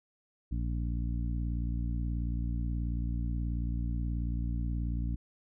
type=harmonic tone; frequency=58.5 Hz; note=A#1; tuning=7 cents sharp; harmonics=1 / 2 / 3 / 4 / 5; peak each=-31 / -37 / -41 / -43 / -45 dBFS; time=0.51-5.16 s; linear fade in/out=10 ms; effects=none